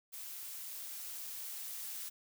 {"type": "noise with level ramp", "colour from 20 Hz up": "blue", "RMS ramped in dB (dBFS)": [-46, -43], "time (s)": [0.12, 2.1], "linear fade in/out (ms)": 20, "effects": []}